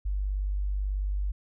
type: tone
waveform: sine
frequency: 49.15 Hz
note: G1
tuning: 5 cents sharp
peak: -26 dBFS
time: 0.05-1.32 s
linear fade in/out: 10 ms
effects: none